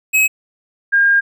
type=tone pair in turn; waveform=square / sine; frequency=2556 / 1613.1 Hz; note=D#7 / G6; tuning=+46 / +49 cents; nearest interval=minor sixth; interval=797 cents; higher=first; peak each=-11 / -9 dBFS; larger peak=second; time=0.13-0.28 / 0.92-1.21 s; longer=second; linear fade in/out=20 ms; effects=none